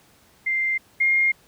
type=tone pair in turn; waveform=sine; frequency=2093 / 2128 Hz; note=C7 / C7; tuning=0 / +29 cents; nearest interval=unison; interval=29 cents; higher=second; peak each=-20 / -16 dBFS; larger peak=second; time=0.46-0.78 / 1-1.32 s; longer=neither; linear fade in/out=10 ms; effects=pink hiss -56 dBFS RMS until 1.47 s + high-pass 60 Hz 12 dB/octave